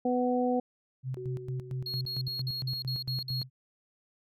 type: harmonic tone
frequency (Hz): 248.6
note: B3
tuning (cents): +12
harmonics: 1 / 2 / 3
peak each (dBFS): -28 / -29 / -32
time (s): 0.05-0.6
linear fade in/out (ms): 5
type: tone with tremolo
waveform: sine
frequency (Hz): 130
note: C3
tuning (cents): -11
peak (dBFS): -31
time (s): 1.03-3.5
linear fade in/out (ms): 50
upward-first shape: square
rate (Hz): 4.4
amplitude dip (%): 75
type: tone with exponential decay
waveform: sine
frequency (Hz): 373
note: F#4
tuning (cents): +14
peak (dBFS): -36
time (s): 1.17-3.29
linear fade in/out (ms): 0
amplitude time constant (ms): 460
type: tone bursts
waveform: triangle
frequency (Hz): 4299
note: C8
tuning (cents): +46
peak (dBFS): -32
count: 8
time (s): 1.86-3.431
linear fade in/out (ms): 2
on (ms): 150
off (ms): 53
effects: none